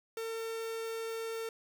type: tone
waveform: 45% pulse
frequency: 452.1 Hz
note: A4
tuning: 47 cents sharp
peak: -36 dBFS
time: 0.17-1.49 s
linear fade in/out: 2 ms
effects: none